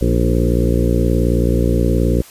harmonic tone with a mistuned harmonic, 58.8 Hz, A#1, 16 cents sharp, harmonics 1 / 2 / 3 / 4 / 5 / 6 / 7 / 8 / 9, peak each -16 / -19 / -21 / -22 / -23 / -24 / -24 / -25 / -26 dBFS, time 0.01-2.22 s, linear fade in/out 5 ms, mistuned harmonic 5, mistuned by +32 cents, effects white hiss -41 dBFS RMS until 2.3 s + resampled to 32000 Hz

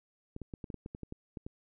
clicks, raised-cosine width 3 ms, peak -28 dBFS, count 12, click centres 0.364 / 0.417 / 0.538 / 0.642 / 0.702 / 0.743 / 0.861 / 0.949 / 1.033 / 1.124 / 1.372 / 1.465 s, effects none

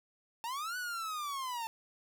45% pulse linear two-way sweep, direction up then down, 887 to 1500 to 887 Hz, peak -36 dBFS, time 0.44-1.67 s, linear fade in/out 0 ms, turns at 0.77 s, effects none

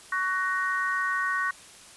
harmonic tone, 373.6 Hz, F#4, 17 cents sharp, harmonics 3 / 4 / 5, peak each -29 / -29 / -29 dBFS, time 0.12-1.51 s, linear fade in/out 5 ms, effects white hiss -49 dBFS RMS until 1.96 s + resampled to 24000 Hz

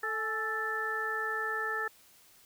harmonic tone with a mistuned harmonic, 440 Hz, A4, in tune, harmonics 1 / 2 / 3 / 4, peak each -39 / -42 / -36 / -33 dBFS, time 0.03-1.88 s, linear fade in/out 5 ms, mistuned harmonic 2, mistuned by -61 cents, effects white hiss -60 dBFS RMS until 2.45 s

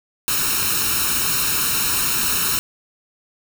white noise with comb filter, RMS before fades -20 dBFS, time 0.28-2.59 s, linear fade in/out 0 ms, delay 0.74 ms, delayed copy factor +0.8, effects none

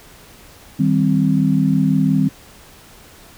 sine chord, C minor, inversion first, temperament just, 156.98 / 196.22 / 261.6 Hz, Eb3 / G3 / C4, +16 / +2 / 0 cents, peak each -17 dBFS, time 0.79-2.29 s, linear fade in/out 10 ms, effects pink hiss -44 dBFS RMS until 3.37 s

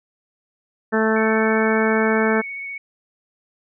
harmonic tone, 220 Hz, A3, in tune, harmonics 1 / 2 / 3 / 4 / 5 / 6 / 7 / 8, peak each -20 / -20 / -26 / -27 / -31 / -28 / -26 / -26 dBFS, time 0.92-2.42 s, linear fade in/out 20 ms
sine tone with vibrato, 2224 Hz, C#7, 5 cents sharp, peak -28 dBFS, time 1.16-2.78 s, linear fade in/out 5 ms, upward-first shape triangle, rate 15 Hz, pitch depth 17 cents each way
effects none

